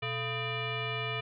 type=tone with frequency modulation; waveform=sine; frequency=1244.5 Hz; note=D#6; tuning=in tune; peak=-31 dBFS; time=0.02-1.21 s; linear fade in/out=10 ms; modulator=561 Hz; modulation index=3.2; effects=none